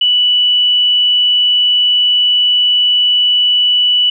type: tone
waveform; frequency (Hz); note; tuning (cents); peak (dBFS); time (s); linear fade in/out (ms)
sine; 2960; F#7; 0; -8; 0.01-4.1; 5
effects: none